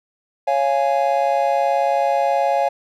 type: chord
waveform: triangle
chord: Db major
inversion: none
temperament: just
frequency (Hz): 554.4 / 693 / 831.5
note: Db5 / F5 / Ab5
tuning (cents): 0 / -14 / +2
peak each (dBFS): -18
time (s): 0.47-2.69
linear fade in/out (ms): 10
effects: none